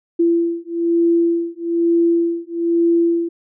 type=beating tone pair; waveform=sine; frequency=337.6 / 338.7 Hz; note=E4 / E4; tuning=+41 / +47 cents; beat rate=1.1 Hz; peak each=-17 dBFS; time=0.19-3.29 s; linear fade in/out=10 ms; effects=none